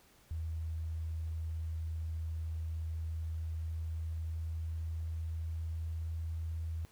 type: tone with pitch glide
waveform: sine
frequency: 80.6 to 81.3 Hz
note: E2 to E2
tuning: -38 to -23 cents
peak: -35 dBFS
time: 0.31-6.85 s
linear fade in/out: 0 ms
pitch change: +15 cents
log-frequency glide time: 3.17-5.97 s
effects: pink hiss -64 dBFS RMS until 6.91 s